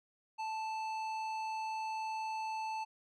sine tone with tanh clipping, 879 Hz, A5, 2 cents flat, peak -38 dBFS, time 0.38-2.85 s, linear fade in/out 20 ms, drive 13 dB, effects none

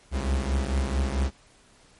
45% pulse beating tone pair, 66 / 70.5 Hz, C2 / C#2, +16 / +30 cents, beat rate 4.5 Hz, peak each -25 / -28 dBFS, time 0.11-1.31 s, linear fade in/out 50 ms, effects pink hiss -57 dBFS RMS until 1.99 s + MP3 48 kbps

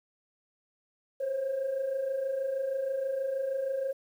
sine tone pair together, 513.7 / 540 Hz, C5 / C#5, -32 / -45 cents, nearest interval minor second, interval 87 cents, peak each -35 / -28 dBFS, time 1.2-3.93 s, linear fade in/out 10 ms, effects tanh soft clip ceiling -25 dBFS + 10-bit

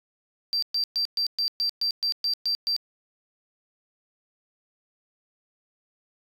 triangle tone bursts, 4699 Hz, D8, in tune, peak -20 dBFS, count 11, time 0.53-2.764 s, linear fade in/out 0 ms, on 94 ms, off 120 ms, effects tanh soft clip ceiling -19 dBFS

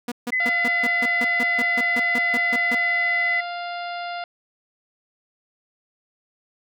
sawtooth tone bursts, 241.8 Hz, B3, 36 cents flat, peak -21 dBFS, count 15, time 0.08-2.75 s, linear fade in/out 5 ms, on 38 ms, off 150 ms
sine tone, 2021 Hz, B6, 39 cents sharp, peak -19 dBFS, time 0.32-3.41 s, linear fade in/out 10 ms
harmonic tone, 698.5 Hz, F5, in tune, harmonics 1 / 2 / 3 / 4 / 5 / 6 / 7, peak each -29 / -35 / -39 / -41 / -43 / -45 / -46 dBFS, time 0.4-4.24 s, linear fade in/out 2 ms
effects none

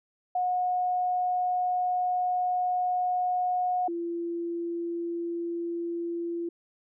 sine tone pair in turn, 726 / 340.6 Hz, F#5 / F4, -33 / -43 cents, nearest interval octave + minor second, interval 1310 cents, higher first, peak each -24 / -29 dBFS, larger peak first, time 0.35-3.88 / 3.88-6.49 s, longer first, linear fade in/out 5 ms, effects none

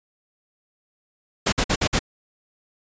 pink noise bursts, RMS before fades -20 dBFS, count 5, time 1.46-1.993 s, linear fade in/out 10 ms, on 65 ms, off 52 ms, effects resampled to 16000 Hz

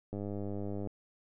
click train, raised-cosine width 2 ms, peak -26 dBFS, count 76, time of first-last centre 0.13-0.873 s, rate 101 Hz, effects none

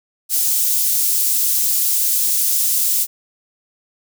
white high-pass noise, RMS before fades -17 dBFS, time 0.29-3.07 s, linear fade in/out 50 ms, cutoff 6600 Hz, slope 12 dB/octave, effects none

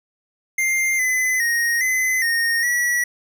square tone with pitch steps, 2102 / 2022 / 1870 / 2033 / 1851 / 1936 Hz, C7 / B6 / A#6 / B6 / A#6 / B6, +7 / +40 / +5 / +50 / -13 / -35 cents, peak -18 dBFS, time 0.58-3.04 s, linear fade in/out 5 ms, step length 410 ms, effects none

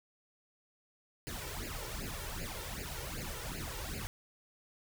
pink noise with flanger, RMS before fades -41 dBFS, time 1.27-4.07 s, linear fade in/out 0 ms, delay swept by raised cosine 0.42 to 2.22 ms, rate 2.6 Hz, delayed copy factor +0.9, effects none

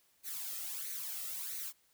blue noise with flanger, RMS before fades -41 dBFS, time 0.23-1.73 s, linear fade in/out 50 ms, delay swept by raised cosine 0.47 to 1.57 ms, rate 1.5 Hz, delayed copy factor +0.6, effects white hiss -71 dBFS RMS until 1.93 s

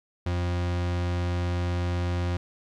40% pulse tone, 88 Hz, F2, 14 cents sharp, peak -24 dBFS, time 0.26-2.37 s, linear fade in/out 5 ms, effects low-pass 5000 Hz 12 dB/octave + 11-bit

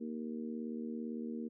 harmonic tone, 77.78 Hz, D#2, in tune, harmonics 3 / 4 / 5 / 6, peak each -39 / -46 / -48 / -49 dBFS, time 0-1.49 s, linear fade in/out 20 ms, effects none

